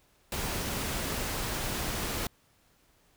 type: noise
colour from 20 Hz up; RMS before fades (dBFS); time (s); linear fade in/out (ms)
pink; -33; 0.32-2.27; 2
effects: pink hiss -66 dBFS RMS until 3.16 s